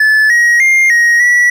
triangle tone with pitch steps, 1735 / 1895 / 2115 / 1884 / 1944 Hz, A6 / A#6 / C7 / A#6 / B6, -25 / +28 / +18 / +18 / -28 cents, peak -4 dBFS, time 0-1.5 s, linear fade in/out 5 ms, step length 300 ms, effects none

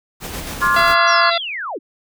pink noise with tremolo, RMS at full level -27 dBFS, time 0.2-0.96 s, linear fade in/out 50 ms, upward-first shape square, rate 7.4 Hz, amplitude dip 30%
sine chord, D half-diminished seventh, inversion third, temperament just, 1057.2 / 1174.7 / 1409.6 / 1691.5 Hz, C6 / D6 / F6 / Ab6, +18 / 0 / +16 / +31 cents, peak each -16 / -21 / -18 / -19 dBFS, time 0.61-1.31 s, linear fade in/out 20 ms
harmonic tone, 678 Hz, E5, 49 cents sharp, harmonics 1 / 2 / 3 / 4 / 5 / 6 / 7, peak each -19 / -22 / -24 / -25 / -26 / -27 / -27 dBFS, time 0.76-1.38 s, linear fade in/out 5 ms
sine linear sweep, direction down, 5920 to 220 Hz, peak -23 dBFS, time 1.07-1.79 s, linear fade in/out 20 ms
effects none

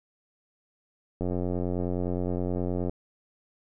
click train, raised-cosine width 2 ms, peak -17 dBFS, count 152, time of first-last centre 1.21-2.895 s, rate 89.6 Hz, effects none

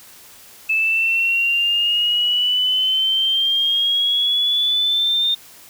sine exponential sweep, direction up, 2616 to 3639 Hz, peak -15 dBFS, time 0.69-5.35 s, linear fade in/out 10 ms, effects white hiss -44 dBFS RMS until 5.69 s

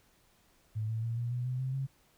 sine tone with pitch steps, 108.5 / 111.94 / 115.48 / 119.14 / 122.92 / 126.81 / 130.83 / 134.98 Hz, A2 / A2 / A#2 / A#2 / B2 / B2 / C3 / C#3, -24 / +30 / -16 / +38 / -8 / +46 / 0 / -46 cents, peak -31 dBFS, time 0.75-1.87 s, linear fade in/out 20 ms, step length 140 ms, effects pink hiss -67 dBFS RMS until 2.17 s

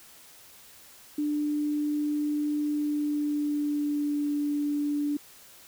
sine tone with pitch glide, 296.6 to 292 Hz, D4 to D4, +17 to -10 cents, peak -25 dBFS, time 1.18-5.17 s, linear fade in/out 5 ms, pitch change -27 cents, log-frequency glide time 2.68-4.27 s, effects white hiss -52 dBFS RMS until 5.67 s

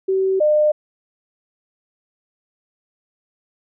sine tone pair in turn, 382 / 604.3 Hz, G4 / D5, -45 / +49 cents, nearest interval minor sixth, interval 794 cents, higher second, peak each -15 / -12 dBFS, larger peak second, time 0.08-0.4 / 0.4-0.72 s, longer neither, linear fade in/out 10 ms, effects none

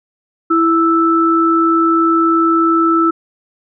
sine tone pair together, 330.1 / 1318.5 Hz, E4 / E6, +2 / 0 cents, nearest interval 2 octaves, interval 2398 cents, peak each -12 dBFS, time 0.5-3.11 s, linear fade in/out 10 ms, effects none

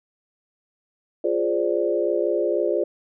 sine chord, D half-diminished seventh, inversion first, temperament equal, 349.2 / 415.3 / 523.3 / 587.3 Hz, F4 / Ab4 / C5 / D5, 0 / 0 / 0 / 0 cents, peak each -24 / -25 / -26 / -25 dBFS, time 1.24-2.84 s, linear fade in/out 5 ms, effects none

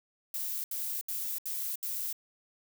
violet noise bursts, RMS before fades -35 dBFS, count 5, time 0.34-2.128 s, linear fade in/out 2 ms, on 300 ms, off 72 ms, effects none

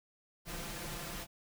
pink noise with comb filter, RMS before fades -42 dBFS, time 0.45-1.27 s, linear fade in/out 50 ms, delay 5.8 ms, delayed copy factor +0.8, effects none

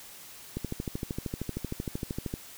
click train, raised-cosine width 3 ms, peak -19 dBFS, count 24, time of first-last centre 0.57-2.339 s, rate 13 Hz, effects white hiss -48 dBFS RMS until 2.57 s

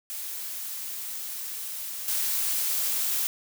blue noise with level steps, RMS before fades -35 / -27 dBFS, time 0.1-3.27 s, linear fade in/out 0 ms, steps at 2.08 s, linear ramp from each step 2 ms, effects none

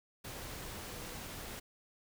sine tone in noise, 489.5 Hz, B4, 15 cents flat, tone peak -55 dBFS, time 0.87-1.16 s, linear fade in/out 10 ms, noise pink, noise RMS -45 dBFS, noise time 0.24-1.6 s, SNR -13 dB, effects none

